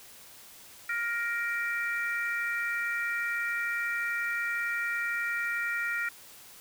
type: harmonic tone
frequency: 468.9 Hz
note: A#4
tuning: 10 cents sharp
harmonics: 3 / 4 / 5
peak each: -32 / -32 / -36 dBFS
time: 0.89-6.09 s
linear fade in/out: 5 ms
effects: white hiss -51 dBFS RMS until 6.6 s